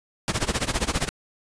pink noise with tremolo, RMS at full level -22 dBFS, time 0.28-1.09 s, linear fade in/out 0 ms, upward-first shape sine, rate 15 Hz, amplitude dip 90%, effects resampled to 22050 Hz

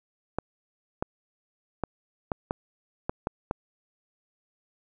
clicks, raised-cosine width 1 ms, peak -13 dBFS, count 8, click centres 0.386 / 1.025 / 1.837 / 2.318 / 2.509 / 3.095 / 3.271 / 3.511 s, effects none

